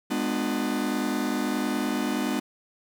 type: chord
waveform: 45% pulse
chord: G# diminished seventh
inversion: none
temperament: just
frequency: 207.7 / 249.2 / 299 / 358.8 Hz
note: G#3 / B3 / D4 / F4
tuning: 0 / +16 / +31 / +47 cents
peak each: -31 / -29 / -30 / -35 dBFS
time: 0.1-2.4 s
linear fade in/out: 10 ms
effects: none